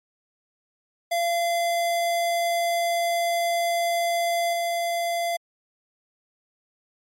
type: tone with level steps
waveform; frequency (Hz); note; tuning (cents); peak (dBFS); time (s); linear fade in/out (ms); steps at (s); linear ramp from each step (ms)
square; 685; F5; -34; -22 / -24; 1.11-5.37; 10; 4.53; 2
effects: MP3 64 kbps